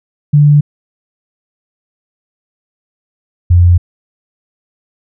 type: tone pair in turn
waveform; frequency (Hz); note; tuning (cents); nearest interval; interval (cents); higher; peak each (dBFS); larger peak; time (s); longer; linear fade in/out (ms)
sine; 146.83 / 87.76; D3 / F2; 0 / +9; major sixth; 891; first; -3; neither; 0.33-0.61 / 3.5-3.78; neither; 10
effects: none